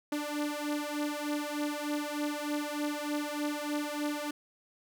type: beating tone pair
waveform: sawtooth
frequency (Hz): 293.7 / 297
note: D4 / D4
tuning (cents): 0 / +20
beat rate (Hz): 3.3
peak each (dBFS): -31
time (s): 0.12-4.31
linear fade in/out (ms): 5
effects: none